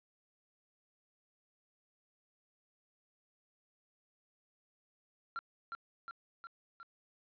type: tone with echo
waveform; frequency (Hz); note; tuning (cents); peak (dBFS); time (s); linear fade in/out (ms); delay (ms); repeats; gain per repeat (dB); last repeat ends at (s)
triangle; 1370; F6; -34; -35; 5.36-5.39; 0; 360; 4; -3; 6.83
effects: resampled to 11025 Hz + 12-bit